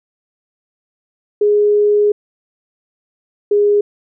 sine tone pair in turn, 415.3 / 411.7 Hz, G#4 / G#4, 0 / -15 cents, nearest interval unison, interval 15 cents, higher first, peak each -9 dBFS, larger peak neither, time 1.41-2.12 / 3.51-3.81 s, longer first, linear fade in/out 5 ms, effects none

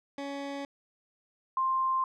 20% pulse / sine tone pair in turn, 280 / 1050.1 Hz, C#4 / C6, +18 / +6 cents, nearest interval octave + major seventh, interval 2288 cents, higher second, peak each -30 / -25 dBFS, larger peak second, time 0.18-0.65 / 1.57-2.04 s, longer neither, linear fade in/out 2 ms, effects low-pass 5000 Hz 12 dB/octave

